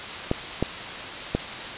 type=clicks; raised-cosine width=2 ms; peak=-8 dBFS; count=3; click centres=0.314 / 0.626 / 1.35 s; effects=white hiss -33 dBFS RMS until 1.77 s + resampled to 8000 Hz